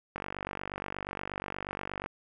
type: click train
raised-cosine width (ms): 0.5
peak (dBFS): -20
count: 93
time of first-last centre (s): 0.16-2.061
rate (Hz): 48.4
effects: none